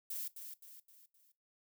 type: noise with echo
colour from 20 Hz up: violet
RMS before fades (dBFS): -41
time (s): 0.1-0.28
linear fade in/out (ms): 5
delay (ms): 260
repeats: 4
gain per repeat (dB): -7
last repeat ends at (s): 1.32
effects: noise-tail reverb RT60 0.2 s tail -17 dB re dry